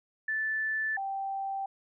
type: tone pair in turn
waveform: sine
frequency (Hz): 1754 / 781.3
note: A6 / G5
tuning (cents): -6 / -6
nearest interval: octave + major second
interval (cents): 1400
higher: first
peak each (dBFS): -28 / -31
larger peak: first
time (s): 0.28-0.97 / 0.97-1.66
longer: neither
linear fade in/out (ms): 5
effects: none